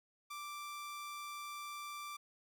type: tone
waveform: sawtooth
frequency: 1174.7 Hz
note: D6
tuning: in tune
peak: -40 dBFS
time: 0.3-2.17 s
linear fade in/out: 10 ms
effects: none